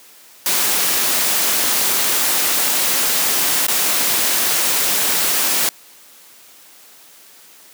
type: noise with dropouts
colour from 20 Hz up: white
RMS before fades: -17 dBFS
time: 0.46-5.69 s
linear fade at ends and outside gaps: 1 ms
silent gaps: 3.667-3.683 s
effects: white hiss -45 dBFS RMS until 7.73 s + high-pass 200 Hz 12 dB/octave